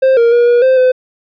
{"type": "tone with pitch steps", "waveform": "triangle", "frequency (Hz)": [527, 467.1, 477.5, 480.3, 521, 510], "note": ["C5", "A#4", "A#4", "B4", "C5", "C5"], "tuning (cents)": [12, 3, 42, -48, -7, -44], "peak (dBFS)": -4, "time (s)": [0.02, 0.92], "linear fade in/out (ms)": 10, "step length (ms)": 150, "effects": ["resampled to 11025 Hz"]}